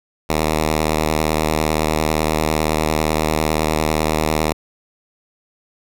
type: tone with vibrato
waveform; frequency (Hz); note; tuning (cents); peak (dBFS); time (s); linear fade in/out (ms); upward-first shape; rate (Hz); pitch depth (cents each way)
5% pulse; 77.78; D#2; 0; -5; 0.29-4.53; 10; sine; 10; 24
effects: none